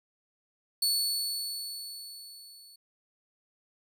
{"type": "tone with level ramp", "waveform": "sawtooth", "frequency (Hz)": 4435, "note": "C#8", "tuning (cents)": 0, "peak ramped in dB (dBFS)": [-21, -49], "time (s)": [0.82, 2.76], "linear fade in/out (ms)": 5, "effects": []}